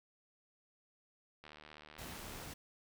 click train, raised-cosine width 0.3 ms, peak -37 dBFS, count 76, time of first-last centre 1.44-2.427 s, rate 76 Hz
pink noise, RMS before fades -48 dBFS, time 1.98-2.54 s, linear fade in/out 10 ms
effects none

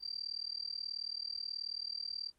sine tone with amplitude modulation, 4699 Hz, D8, in tune, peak -34 dBFS, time 0-2.32 s, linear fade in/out 50 ms, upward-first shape sine, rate 38.5 Hz, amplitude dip 100%, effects pink hiss -75 dBFS RMS until 2.38 s + Opus 24 kbps

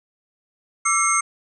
sine tone cluster, 1164 / 1336 / 2156 / 6350 / 8310 Hz, D6 / E6 / C#7 / G8 / C9, -16 / +23 / -49 / +21 / -13 cents, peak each -23 dBFS, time 0.85-1.21 s, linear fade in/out 10 ms, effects none

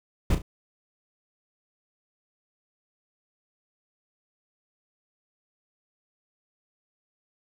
brown noise with echo, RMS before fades -20 dBFS, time 0.3-0.35 s, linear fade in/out 5 ms, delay 35 ms, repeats 2, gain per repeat -9 dB, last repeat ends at 0.42 s, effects none

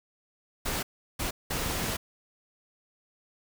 pink noise bursts at uneven times, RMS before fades -31 dBFS, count 3, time 0.65-0.83 / 1.19-1.31 / 1.5-1.97 s, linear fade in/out 10 ms, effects none

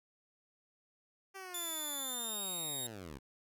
10% pulse linear sweep, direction down, 391.7 to 61.6 Hz, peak -37 dBFS, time 1.34-3.19 s, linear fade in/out 20 ms
10% pulse tone with pitch glide, 3505 to 3735 Hz, A7 to A#7, -7 to +3 cents, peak -31 dBFS, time 1.54-2.87 s, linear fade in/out 5 ms, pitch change +110 cents, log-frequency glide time 1.97-2.43 s
effects none

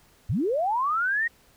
sine linear sweep, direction up, 73.42 to 1900 Hz, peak -22 dBFS, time 0.29-1.28 s, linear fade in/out 10 ms, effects pink hiss -59 dBFS RMS until 1.56 s

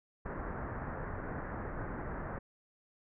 pink low-pass noise, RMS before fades -40 dBFS, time 0.25-2.39 s, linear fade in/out 10 ms, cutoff 1800 Hz, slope 48 dB/octave, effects none

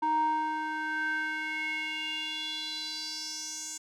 square tone with band-pass filter sweep, 311.1 Hz, D#4, in tune, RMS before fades -33 dBFS, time 0.02-3.78 s, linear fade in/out 10 ms, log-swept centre 850 to 7100 Hz, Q 4.9, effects none

